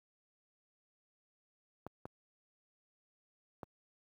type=clicks; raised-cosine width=1 ms; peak=-29 dBFS; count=3; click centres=1.866 / 2.055 / 3.632 s; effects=high-pass 80 Hz 12 dB/octave + 11-bit